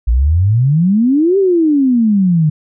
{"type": "exponential two-way sweep", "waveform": "sine", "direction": "up then down", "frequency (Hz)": [54.6, 401.1, 149], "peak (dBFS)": -8, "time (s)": [0.07, 2.5], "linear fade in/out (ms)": 10, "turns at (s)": 1.38, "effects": []}